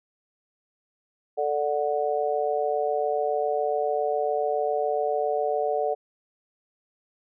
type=harmonic tone; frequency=147.2 Hz; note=D3; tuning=4 cents sharp; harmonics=3 / 4 / 5; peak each=-27 / -27 / -27 dBFS; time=1.37-5.95 s; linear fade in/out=20 ms; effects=none